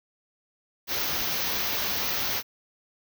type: band-stop noise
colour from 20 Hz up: white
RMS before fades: -28 dBFS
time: 0.87-2.43 s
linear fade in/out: 50 ms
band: 6400 to 13000 Hz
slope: 96 dB/octave
effects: none